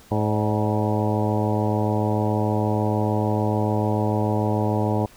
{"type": "harmonic tone with a mistuned harmonic", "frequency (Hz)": 106.7, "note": "G#2", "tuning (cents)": 47, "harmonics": [1, 2, 3, 4, 5, 6, 7, 8, 9], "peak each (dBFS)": [-23, -26, -28, -29, -30, -31, -31, -32, -33], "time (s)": [0.11, 5.06], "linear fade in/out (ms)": 5, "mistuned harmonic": 6, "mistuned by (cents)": -54, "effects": ["pink hiss -50 dBFS RMS until 5.16 s"]}